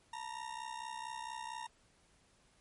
40% pulse ring-modulated tone, 926 Hz, A#5, 12 cents flat, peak -38 dBFS, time 0.13-1.67 s, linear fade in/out 2 ms, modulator 32.2 Hz, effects pink hiss -69 dBFS RMS until 2.6 s + MP3 48 kbps

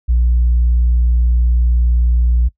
sine tone, 59.6 Hz, A#1, 39 cents sharp, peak -8 dBFS, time 0.08-2.49 s, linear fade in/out 20 ms, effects noise-tail reverb RT60 0.1 s tail -21 dB re dry + tanh soft clip ceiling -7 dBFS

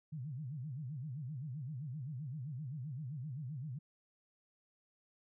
sine tone with vibrato, 138.59 Hz, C#3, in tune, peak -40 dBFS, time 0.12-3.79 s, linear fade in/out 10 ms, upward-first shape sine, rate 7.7 Hz, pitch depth 250 cents each way, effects none

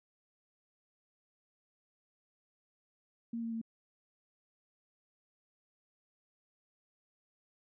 sine tone with pitch steps, 231.7 / 229 / 226.4 Hz, A#3 / A#3 / A3, -10 / -31 / +50 cents, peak -35 dBFS, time 3.33-3.615 s, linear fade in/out 5 ms, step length 95 ms, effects none

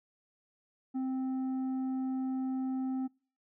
sine tone with tanh clipping, 261.3 Hz, C4, 2 cents flat, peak -32 dBFS, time 0.94-3.08 s, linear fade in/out 20 ms, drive 6 dB, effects noise-tail reverb RT60 0.4 s tail -25 dB re dry

